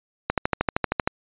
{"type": "click train", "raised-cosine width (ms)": 0.5, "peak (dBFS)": -5, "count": 11, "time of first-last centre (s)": [0.3, 1.075], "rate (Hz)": 12.9, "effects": ["resampled to 8000 Hz"]}